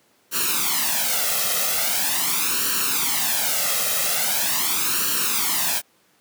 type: noise with flanger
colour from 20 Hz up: white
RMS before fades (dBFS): -22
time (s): 0.31-5.82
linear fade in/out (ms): 50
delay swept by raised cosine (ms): 0.7 to 1.57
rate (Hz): 0.42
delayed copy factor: +0.75
effects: pink hiss -60 dBFS RMS until 6.2 s + high-pass 200 Hz 12 dB/octave